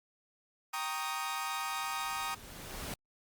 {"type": "chord", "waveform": "sawtooth", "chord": "Eb dominant seventh", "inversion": "first", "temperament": "equal", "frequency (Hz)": [784, 932.3, 1108.7, 1244.5], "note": ["G5", "Bb5", "Db6", "Eb6"], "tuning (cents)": [0, 0, 0, 0], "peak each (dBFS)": [-38, -36, -40, -34], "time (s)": [0.73, 2.35], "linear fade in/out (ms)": 10}
{"type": "noise with exponential growth", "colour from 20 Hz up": "pink", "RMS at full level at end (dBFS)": -39, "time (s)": [1.14, 2.94], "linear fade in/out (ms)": 2, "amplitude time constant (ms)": 390}
{"effects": ["Opus 48 kbps"]}